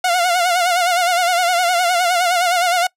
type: tone with vibrato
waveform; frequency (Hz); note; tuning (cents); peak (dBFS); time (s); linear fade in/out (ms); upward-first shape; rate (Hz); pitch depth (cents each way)
sawtooth; 710; F5; +28; -10; 0.04-2.87; 5; sine; 9.7; 73
effects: noise-tail reverb RT60 0.1 s tail -23 dB re dry + low-pass 12000 Hz 12 dB/octave